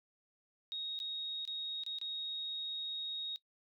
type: tone with dropouts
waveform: sine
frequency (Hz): 3755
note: A#7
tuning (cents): +12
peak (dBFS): -37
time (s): 0.72-3.36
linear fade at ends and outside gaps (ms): 0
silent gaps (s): 0.99-1.001 / 1.452-1.476 / 1.836-1.864 / 1.986-2.014
effects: noise-tail reverb RT60 0.1 s tail -19 dB re dry